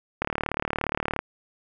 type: click train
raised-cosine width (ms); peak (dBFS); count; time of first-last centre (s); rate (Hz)
0.5; -10; 37; 0.22-1.19; 37.1
effects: none